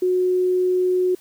sine tone, 365.6 Hz, F#4, 21 cents flat, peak -16 dBFS, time 0.02-1.15 s, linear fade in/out 5 ms, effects white hiss -52 dBFS RMS until 1.2 s

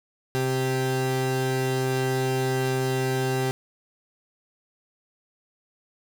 35% pulse tone pair together, 130.81 / 392 Hz, C3 / G4, 0 / 0 cents, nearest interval octave + perfect fifth, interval 1900 cents, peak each -24 / -24 dBFS, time 0.35-3.51 s, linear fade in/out 0 ms, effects none

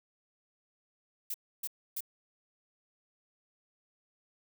violet noise bursts, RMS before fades -36 dBFS, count 3, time 1.3-2.006 s, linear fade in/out 5 ms, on 42 ms, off 290 ms, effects none

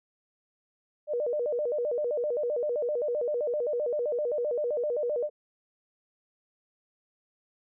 sine tone with vibrato, 537 Hz, C5, 45 cents sharp, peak -26 dBFS, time 1.07-5.3 s, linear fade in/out 50 ms, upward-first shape square, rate 7.7 Hz, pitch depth 190 cents each way, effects none

